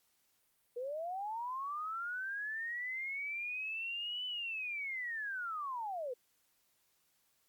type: linear two-way sweep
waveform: sine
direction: up then down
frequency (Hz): 470 to 3012 to 470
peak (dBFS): -37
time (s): 0.76-6.14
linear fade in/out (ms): 10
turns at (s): 4.26
effects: white hiss -75 dBFS RMS until 7.48 s + Opus 48 kbps